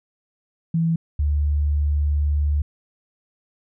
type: tone pair in turn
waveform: sine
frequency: 164.81 / 73.41 Hz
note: E3 / D2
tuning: 0 / 0 cents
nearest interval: octave + major second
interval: 1400 cents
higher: first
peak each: -17 dBFS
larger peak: neither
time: 0.74-0.96 / 1.19-2.62 s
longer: second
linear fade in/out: 5 ms
effects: none